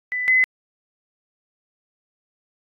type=tone pair in turn; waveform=sine; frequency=1995 / 2029 Hz; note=B6 / B6; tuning=+17 / +46 cents; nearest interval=unison; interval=29 cents; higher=second; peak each=-22 / -13 dBFS; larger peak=second; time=0.12-0.28 / 0.28-0.44 s; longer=neither; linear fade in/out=0 ms; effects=AAC 48 kbps